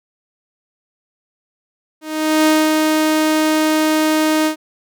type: tone with ADSR envelope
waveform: sawtooth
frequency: 311.1 Hz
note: D#4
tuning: in tune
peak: -6 dBFS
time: 2.01-4.56 s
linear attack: 450 ms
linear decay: 230 ms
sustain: -3 dB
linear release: 97 ms
effects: none